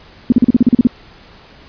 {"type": "tone bursts", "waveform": "sine", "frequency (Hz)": 242.7, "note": "B3", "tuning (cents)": -30, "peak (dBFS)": -4, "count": 10, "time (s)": [0.3, 0.871], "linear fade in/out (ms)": 2, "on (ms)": 22, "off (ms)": 39, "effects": ["pink hiss -42 dBFS RMS until 1.68 s", "resampled to 11025 Hz"]}